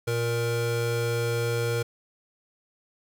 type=tone pair together; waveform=square; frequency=117.69 / 470.1 Hz; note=A#2 / A#4; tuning=+17 / +15 cents; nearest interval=2 octaves; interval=2398 cents; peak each=-28 dBFS; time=0.07-1.83 s; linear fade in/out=10 ms; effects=none